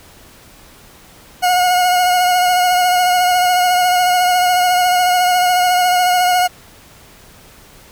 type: tone with vibrato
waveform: 40% pulse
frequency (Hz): 723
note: F#5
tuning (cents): -40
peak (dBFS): -10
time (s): 1.42-6.48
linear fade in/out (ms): 20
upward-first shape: sine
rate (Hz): 14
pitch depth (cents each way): 23
effects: pink hiss -43 dBFS RMS until 7.91 s